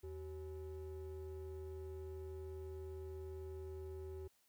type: ring-modulated tone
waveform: triangle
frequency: 230.6 Hz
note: A#3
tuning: 19 cents flat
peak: -40 dBFS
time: 0.03-4.28 s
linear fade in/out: 10 ms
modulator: 150 Hz
effects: white hiss -75 dBFS RMS until 4.48 s

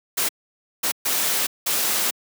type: noise bursts at uneven times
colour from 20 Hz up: white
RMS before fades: -22 dBFS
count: 4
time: 0.17-0.29 / 0.83-0.92 / 1.05-1.47 / 1.66-2.11 s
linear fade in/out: 10 ms
effects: high-pass 200 Hz 12 dB/octave

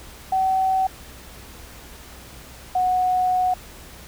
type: tone pair in turn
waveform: sine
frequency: 760 / 735 Hz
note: F#5 / F#5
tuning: +46 / -12 cents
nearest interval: minor second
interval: 58 cents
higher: first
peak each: -17 dBFS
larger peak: neither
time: 0.32-0.87 / 2.75-3.54 s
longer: second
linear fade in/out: 5 ms
effects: added 62 Hz sine -46 dBFS peak until 4.07 s + pink hiss -43 dBFS RMS until 4.07 s

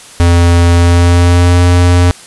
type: tone with pitch glide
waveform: square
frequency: 86.1 to 88.32 Hz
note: F2 to F2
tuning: -24 to +20 cents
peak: -5 dBFS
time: 0.2-2.11 s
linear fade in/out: 0 ms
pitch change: +44 cents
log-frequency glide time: 0.73-1.61 s
effects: white hiss -34 dBFS RMS until 2.26 s + resampled to 24000 Hz

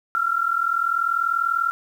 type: tone pair together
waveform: sine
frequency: 1345.8 / 1386 Hz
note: E6 / F6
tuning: +35 / -14 cents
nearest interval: minor second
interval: 51 cents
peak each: -22 / -22 dBFS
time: 0.15-1.71 s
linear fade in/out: 0 ms
effects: 8-bit

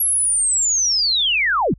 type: linear sweep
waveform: sine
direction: down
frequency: 11410 to 101.9 Hz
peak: -15 dBFS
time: 0-1.74 s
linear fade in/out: 5 ms
effects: added 50 Hz sine -43 dBFS peak until 1.78 s

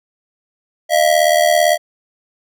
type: ring-modulated tone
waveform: square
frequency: 652 Hz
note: E5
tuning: 19 cents flat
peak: -8 dBFS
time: 0.89-1.78 s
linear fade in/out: 50 ms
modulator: 38.9 Hz
effects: none

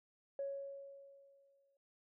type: tone with exponential decay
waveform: sine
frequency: 554.4 Hz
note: C#5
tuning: in tune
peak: -36 dBFS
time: 0.39-1.77 s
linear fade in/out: 2 ms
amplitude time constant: 300 ms
effects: noise-tail reverb RT60 0.4 s tail -26 dB re dry + tanh soft clip ceiling -32 dBFS

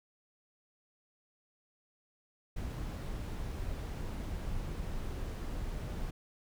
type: noise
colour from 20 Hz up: brown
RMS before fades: -38 dBFS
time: 2.56-6.11 s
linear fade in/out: 10 ms
effects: none

